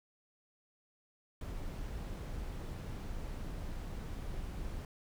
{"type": "noise", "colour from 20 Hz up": "brown", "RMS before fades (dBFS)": -41, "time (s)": [1.41, 4.85], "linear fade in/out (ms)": 2, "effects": []}